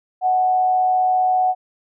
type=tone with frequency modulation; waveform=sine; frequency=740 Hz; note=F#5; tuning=in tune; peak=-14 dBFS; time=0.21-1.55 s; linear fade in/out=50 ms; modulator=115 Hz; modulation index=0.25; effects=none